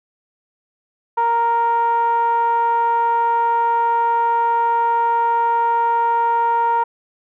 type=tone with low-pass filter; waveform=10% pulse; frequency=466.2 Hz; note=A#4; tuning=in tune; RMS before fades=-17 dBFS; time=1.17-6.84 s; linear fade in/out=10 ms; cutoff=1000 Hz; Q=6.7; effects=none